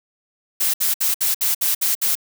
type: noise bursts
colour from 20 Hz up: blue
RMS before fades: -19 dBFS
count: 8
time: 0.6-2.154 s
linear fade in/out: 10 ms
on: 140 ms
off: 62 ms
effects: none